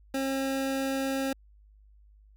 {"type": "tone", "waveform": "25% pulse", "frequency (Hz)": 269.2, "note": "C4", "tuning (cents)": 49, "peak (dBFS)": -24, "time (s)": [0.14, 1.33], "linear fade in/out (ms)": 5, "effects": ["added 51 Hz sine -54 dBFS peak until 2.36 s"]}